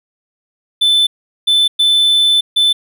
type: tone bursts at uneven times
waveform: triangle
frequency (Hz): 3520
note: A7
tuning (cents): 0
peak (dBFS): -7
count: 4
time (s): 0.81-1.07 / 1.47-1.68 / 1.79-2.41 / 2.56-2.73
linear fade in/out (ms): 10
effects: none